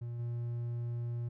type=tone with level steps; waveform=triangle; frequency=118.9 Hz; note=A#2; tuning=35 cents sharp; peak=-35 / -32 dBFS; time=0.01-1.29 s; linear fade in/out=10 ms; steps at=0.19 s; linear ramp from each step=5 ms; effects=none